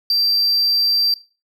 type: tone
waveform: triangle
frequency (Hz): 4699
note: D8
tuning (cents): 0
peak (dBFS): -13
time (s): 0.1-1.14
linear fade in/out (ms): 2
effects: noise-tail reverb RT60 0.3 s tail -17 dB re dry